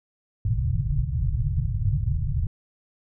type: low-pass noise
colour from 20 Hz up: white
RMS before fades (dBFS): -24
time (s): 0.45-2.47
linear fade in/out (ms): 2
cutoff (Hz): 150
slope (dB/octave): 96
effects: none